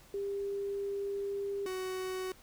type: tone pair in turn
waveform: sine / 45% pulse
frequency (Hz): 399.2 / 373.1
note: G4 / F#4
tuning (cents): +32 / +14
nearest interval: minor second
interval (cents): 118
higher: first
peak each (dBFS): -33 / -35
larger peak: first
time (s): 0.14-1.66 / 1.66-2.32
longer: first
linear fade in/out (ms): 2
effects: added 41 Hz sine -67 dBFS peak until 2.42 s + pink hiss -59 dBFS RMS until 2.42 s